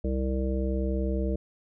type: harmonic tone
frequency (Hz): 65.41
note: C2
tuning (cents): 0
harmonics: 1 / 3 / 5 / 7 / 9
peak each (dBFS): -27 / -32 / -34 / -35 / -37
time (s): 0.04-1.36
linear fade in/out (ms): 5
effects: none